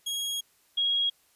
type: tone pair in turn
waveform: sawtooth / sine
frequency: 3294 / 3294 Hz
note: G#7 / G#7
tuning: -15 / -15 cents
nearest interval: unison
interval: 0 cents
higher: neither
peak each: -26 / -23 dBFS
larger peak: second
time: 0.06-0.41 / 0.77-1.1 s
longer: first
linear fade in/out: 10 ms
effects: white hiss -65 dBFS RMS until 1.35 s + resampled to 32000 Hz